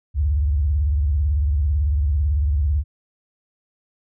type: tone with vibrato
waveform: sine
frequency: 72.4 Hz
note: D2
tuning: 24 cents flat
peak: -16 dBFS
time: 0.14-2.84 s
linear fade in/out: 50 ms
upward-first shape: sine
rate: 18 Hz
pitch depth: 220 cents each way
effects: none